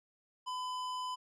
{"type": "tone", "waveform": "square", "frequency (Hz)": 1007, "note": "B5", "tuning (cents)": 33, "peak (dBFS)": -37, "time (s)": [0.46, 1.16], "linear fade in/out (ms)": 20, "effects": ["low-pass 7000 Hz 12 dB/octave"]}